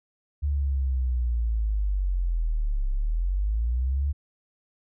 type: linear two-way sweep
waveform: sine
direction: down then up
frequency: 73 to 33 to 73 Hz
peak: -22 dBFS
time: 0.42-4.13 s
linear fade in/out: 20 ms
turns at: 2.91 s
effects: none